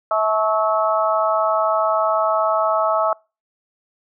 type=harmonic tone with a mistuned harmonic; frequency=216.1 Hz; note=A3; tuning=31 cents flat; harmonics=3 / 4 / 5 / 6; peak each=-19 / -24 / -23 / -21 dBFS; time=0.11-3.13 s; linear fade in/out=2 ms; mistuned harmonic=5; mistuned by=+39 cents; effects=noise-tail reverb RT60 0.3 s tail -26 dB re dry